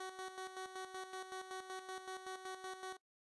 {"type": "tone with tremolo", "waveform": "15% pulse", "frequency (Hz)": 375.5, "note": "F#4", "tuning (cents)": 26, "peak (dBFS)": -37, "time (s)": [0, 2.97], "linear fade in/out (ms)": 5, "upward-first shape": "square", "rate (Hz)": 5.3, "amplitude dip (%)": 60, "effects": ["noise-tail reverb RT60 0.1 s tail -20 dB re dry", "resampled to 24000 Hz"]}